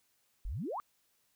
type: exponential sweep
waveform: sine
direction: up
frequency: 36.1 to 1244.5 Hz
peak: -35 dBFS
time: 0.45-0.8 s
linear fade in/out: 0 ms
effects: white hiss -74 dBFS RMS until 1.35 s